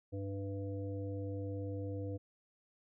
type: harmonic tone with a mistuned harmonic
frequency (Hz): 99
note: G2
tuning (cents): +18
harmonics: 1 / 3 / 5 / 7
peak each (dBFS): -39 / -44 / -44 / -57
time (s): 0.12-2.18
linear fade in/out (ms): 20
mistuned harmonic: 7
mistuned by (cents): -43
effects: none